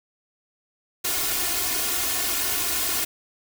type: noise with comb filter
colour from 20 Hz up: white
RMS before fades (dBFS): -25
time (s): 1.04-3.05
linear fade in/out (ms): 10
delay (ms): 2.8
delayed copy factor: +0.9
effects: none